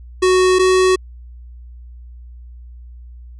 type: tone pair in turn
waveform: square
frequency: 370 / 372.4 Hz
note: F#4 / F#4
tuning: 0 / +11 cents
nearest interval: unison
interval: 11 cents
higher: second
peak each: -11 dBFS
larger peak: neither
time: 0.22-0.59 / 0.59-0.96 s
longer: neither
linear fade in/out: 10 ms
effects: added 60 Hz sine -34 dBFS peak until 3.39 s + resampled to 22050 Hz